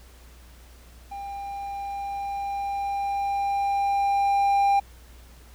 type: tone with level ramp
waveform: triangle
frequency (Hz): 798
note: G5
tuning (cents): +31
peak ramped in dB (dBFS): -31 to -15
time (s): 1.11-4.8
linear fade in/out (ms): 10
effects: added 60 Hz sine -47 dBFS peak until 5.54 s + pink hiss -54 dBFS RMS until 5.54 s